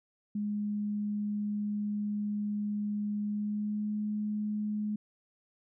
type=tone with pitch glide; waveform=sine; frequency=207.7 to 210.6 Hz; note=G#3 to G#3; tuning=0 to +24 cents; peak=-30 dBFS; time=0.35-4.96 s; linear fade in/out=5 ms; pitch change=+24 cents; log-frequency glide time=3.23-3.91 s; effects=none